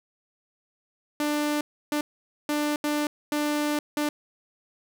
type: tone bursts at uneven times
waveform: sawtooth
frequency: 296.5 Hz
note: D4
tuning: 17 cents sharp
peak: -20 dBFS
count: 6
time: 1.2-1.61 / 1.92-2.01 / 2.49-2.76 / 2.84-3.07 / 3.32-3.79 / 3.97-4.09 s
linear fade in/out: 2 ms
effects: none